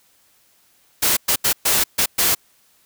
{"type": "noise bursts at uneven times", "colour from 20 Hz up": "white", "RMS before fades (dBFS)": -17, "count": 6, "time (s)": [[1.02, 1.17], [1.28, 1.36], [1.44, 1.53], [1.65, 1.84], [1.98, 2.06], [2.18, 2.35]], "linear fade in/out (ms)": 10, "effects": ["white hiss -58 dBFS RMS until 2.85 s"]}